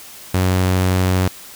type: tone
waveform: sawtooth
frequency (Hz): 92.5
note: F#2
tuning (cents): 0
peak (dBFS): -10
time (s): 0.34-1.28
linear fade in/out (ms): 5
effects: white hiss -38 dBFS RMS until 1.55 s